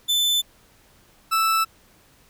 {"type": "tone pair in turn", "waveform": "40% pulse", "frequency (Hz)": [3520, 1318.5], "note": ["A7", "E6"], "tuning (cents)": [0, 0], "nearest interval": "octave + perfect fourth", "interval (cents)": 1700, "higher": "first", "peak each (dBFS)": -17, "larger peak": "neither", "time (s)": [[0.08, 0.42], [1.31, 1.65]], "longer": "neither", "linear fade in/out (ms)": 20, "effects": ["pink hiss -56 dBFS RMS until 2.29 s"]}